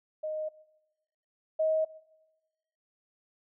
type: tone pair in turn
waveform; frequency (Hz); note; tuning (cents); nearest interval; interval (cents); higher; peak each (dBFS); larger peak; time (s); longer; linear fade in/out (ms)
sine; 620 / 631.6; D#5 / D#5; -6 / +26; unison; 32; second; -31 / -24; second; 0.23-0.49 / 1.59-1.85; neither; 10
effects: noise-tail reverb RT60 1.0 s tail -20 dB re dry